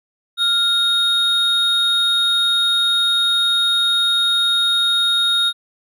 triangle tone pair together, 1396.9 / 3729 Hz, F6 / A#7, 0 / 0 cents, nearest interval octave + perfect fourth, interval 1700 cents, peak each -21 / -13 dBFS, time 0.37-5.53 s, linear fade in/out 50 ms, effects none

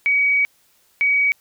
sine tone pair in turn, 2264 / 2264 Hz, C#7 / C#7, +36 / +36 cents, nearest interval unison, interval 0 cents, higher neither, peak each -14 dBFS, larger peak neither, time 0.06-0.45 / 1.01-1.32 s, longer first, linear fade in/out 0 ms, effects white hiss -59 dBFS RMS until 1.4 s

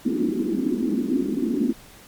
pink band-pass noise, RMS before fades -23 dBFS, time 0.05-1.73 s, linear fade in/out 10 ms, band 220 to 340 Hz, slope 48 dB/octave, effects pink hiss -47 dBFS RMS until 2.07 s + MP3 96 kbps

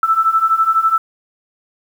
sine beating tone pair, 1314 / 1326 Hz, E6 / E6, -6 / +10 cents, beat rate 12 Hz, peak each -16 / -13 dBFS, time 0.03-0.98 s, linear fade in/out 2 ms, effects 7-bit

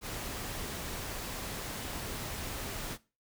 pink noise, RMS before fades -39 dBFS, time 0.01-2.98 s, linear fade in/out 50 ms, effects noise-tail reverb RT60 0.3 s tail -19 dB re dry

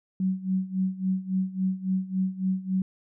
sine tone with tremolo, 188.1 Hz, F#3, 29 cents sharp, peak -21 dBFS, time 0.2-2.82 s, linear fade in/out 2 ms, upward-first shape sine, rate 3.6 Hz, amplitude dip 85%, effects none

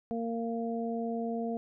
harmonic tone, 230.5 Hz, A#3, 19 cents flat, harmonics 1 / 2 / 3, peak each -33 / -36 / -38 dBFS, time 0.11-1.57 s, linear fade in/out 0 ms, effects none

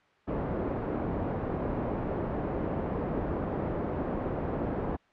white low-pass noise, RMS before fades -32 dBFS, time 0.27-4.97 s, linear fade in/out 20 ms, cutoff 500 Hz, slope 12 dB/octave, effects white hiss -63 dBFS RMS until 5.12 s + low-pass 2000 Hz 12 dB/octave

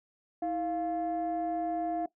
sine tone pair together, 322.5 / 698.5 Hz, E4 / F5, -38 / 0 cents, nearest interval octave + minor second, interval 1338 cents, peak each -32 / -30 dBFS, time 0.42-2.06 s, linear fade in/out 5 ms, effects noise-tail reverb RT60 0.1 s tail -17 dB re dry + tanh soft clip ceiling -25 dBFS

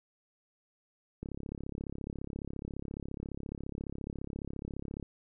click train, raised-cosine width 3 ms, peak -26 dBFS, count 132, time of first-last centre 1.23-5.027 s, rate 34.5 Hz, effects none

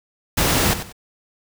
pink noise with echo, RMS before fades -18 dBFS, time 0.37-0.74 s, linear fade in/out 10 ms, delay 93 ms, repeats 2, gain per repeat -11 dB, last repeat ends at 0.926 s, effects none

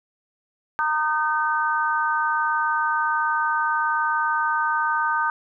harmonic tone, 306.8 Hz, D#4, 24 cents flat, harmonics 3 / 4 / 5, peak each -24 / -24 / -24 dBFS, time 0.79-5.3 s, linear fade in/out 0 ms, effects none

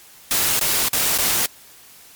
white noise with dropouts, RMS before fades -19 dBFS, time 0.31-1.46 s, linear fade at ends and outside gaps 1 ms, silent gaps 0.593-0.611 / 0.885-0.931 / 1.177-1.185 s, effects white hiss -46 dBFS RMS until 2.15 s + MP3 96 kbps

